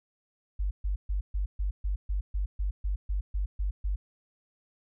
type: tone bursts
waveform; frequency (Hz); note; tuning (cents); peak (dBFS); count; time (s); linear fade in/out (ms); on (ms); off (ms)
sine; 49; G1; 0; -26; 14; 0.59-3.96; 10; 120; 130
effects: none